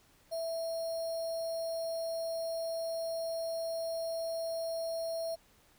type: tone with sample-and-hold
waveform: sine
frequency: 659.3 Hz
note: E5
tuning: in tune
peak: -33 dBFS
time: 0.31-5.36 s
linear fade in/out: 20 ms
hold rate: 4900 Hz
effects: pink hiss -65 dBFS RMS until 5.78 s